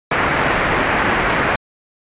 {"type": "low-pass noise", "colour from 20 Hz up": "white", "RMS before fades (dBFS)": -17, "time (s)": [0.11, 1.56], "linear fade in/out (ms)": 5, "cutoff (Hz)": 2100, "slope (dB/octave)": 24, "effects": ["resampled to 8000 Hz"]}